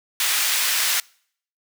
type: high-pass noise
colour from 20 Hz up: pink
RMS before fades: -21 dBFS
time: 0.2-1 s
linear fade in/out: 2 ms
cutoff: 1900 Hz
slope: 12 dB/octave
effects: noise-tail reverb RT60 0.6 s tail -26 dB re dry